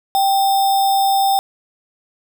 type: tone with sample-and-hold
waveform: sine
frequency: 784 Hz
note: G5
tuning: in tune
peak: -12 dBFS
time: 0.15-1.39 s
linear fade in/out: 0 ms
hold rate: 4410 Hz
effects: none